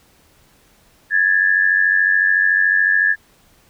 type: tone pair together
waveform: sine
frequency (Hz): 1666.2 / 1760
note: G#6 / A6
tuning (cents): +5 / 0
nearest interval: minor second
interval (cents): 95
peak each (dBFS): -15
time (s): 1.1-3.16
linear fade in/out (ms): 50
effects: pink hiss -54 dBFS RMS until 3.69 s